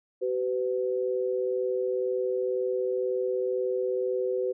sine tone pair together, 380.8 / 502.8 Hz, F#4 / B4, +50 / +31 cents, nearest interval perfect fourth, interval 481 cents, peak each -28 dBFS, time 0.21-4.53 s, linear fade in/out 20 ms, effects none

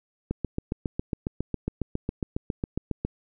click train, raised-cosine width 3 ms, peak -14 dBFS, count 21, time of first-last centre 0.31-3.05 s, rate 7.3 Hz, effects none

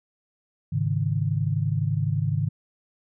sine chord, Ab suspended fourth, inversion none, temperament equal with one note detuned, 103.83 / 135.74 / 155.56 Hz, Ab2 / Db3 / Eb3, 0 / -36 / 0 cents, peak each -26 dBFS, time 0.72-2.49 s, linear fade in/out 10 ms, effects none

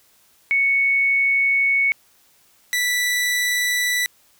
sine / sawtooth tone pair in turn, 2217 / 1970.7 Hz, C#7 / B6, 0 / -4 cents, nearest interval major second, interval 204 cents, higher first, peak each -15 dBFS, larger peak neither, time 0.51-1.92 / 2.73-4.06 s, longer first, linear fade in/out 0 ms, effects white hiss -57 dBFS RMS until 4.39 s

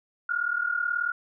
sine tone pair together, 1400.5 / 1439 Hz, F6 / F#6, +4 / -49 cents, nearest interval unison, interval 47 cents, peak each -28 / -27 dBFS, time 0.29-1.12 s, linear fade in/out 5 ms, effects none

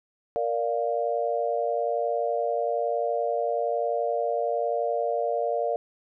sine chord, Bb major, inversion none, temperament equal, 466.2 / 587.3 / 698.5 Hz, Bb4 / D5 / F5, 0 / 0 / 0 cents, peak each -28 dBFS, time 0.36-5.76 s, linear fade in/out 0 ms, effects none

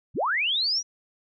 sine linear sweep, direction up, 50.5 to 5920 Hz, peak -22 dBFS, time 0.14-0.83 s, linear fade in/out 50 ms, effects none

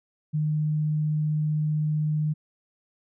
sine tone, 152.6 Hz, D#3, 33 cents flat, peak -22 dBFS, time 0.33-2.34 s, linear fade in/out 20 ms, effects none

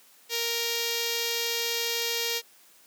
5% pulse tone with notch filter, 466.2 Hz, A#4, in tune, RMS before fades -29 dBFS, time 0.29-2.42 s, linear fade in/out 50 ms, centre 1200 Hz, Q 0.75, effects white hiss -57 dBFS RMS until 2.86 s + high-pass 200 Hz 12 dB/octave

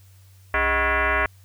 sine tone with frequency modulation, 282.4 Hz, C#4, 32 cents sharp, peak -18 dBFS, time 0.54-1.26 s, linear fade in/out 2 ms, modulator 345 Hz, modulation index 5.8, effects added 95 Hz sine -48 dBFS peak until 1.44 s + white hiss -59 dBFS RMS until 1.44 s

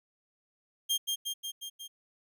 sawtooth tone with echo, 3205 Hz, G7, 38 cents sharp, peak -23 dBFS, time 0.89-0.98 s, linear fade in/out 20 ms, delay 180 ms, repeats 5, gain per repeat -3 dB, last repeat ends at 1.88 s, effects none

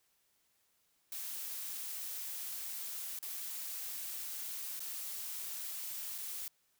blue noise with dropouts, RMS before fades -42 dBFS, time 1.12-6.48 s, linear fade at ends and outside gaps 1 ms, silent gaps 3.189-3.227 / 4.794-4.803 / 6.18-6.184 s, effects white hiss -75 dBFS RMS until 6.79 s

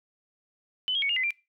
sine tone with pitch steps, 3016 / 3253 / 2227 / 2834 / 2037 / 2369 Hz, F#7 / G#7 / C#7 / F7 / C7 / D7, +32 / -37 / +7 / +25 / -47 / +14 cents, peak -24 dBFS, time 0.88-1.306 s, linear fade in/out 0 ms, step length 71 ms, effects noise-tail reverb RT60 0.3 s tail -24 dB re dry

